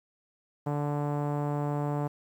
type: tone with low-pass filter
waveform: sawtooth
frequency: 146 Hz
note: D3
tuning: 10 cents flat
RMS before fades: -30 dBFS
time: 0.66-2.08 s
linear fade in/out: 10 ms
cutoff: 890 Hz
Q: 1.7
effects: 10-bit